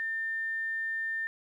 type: tone with quantisation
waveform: sine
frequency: 1800 Hz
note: A6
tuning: 39 cents sharp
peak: -30 dBFS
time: 0-1.27 s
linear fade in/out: 0 ms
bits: 10
effects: none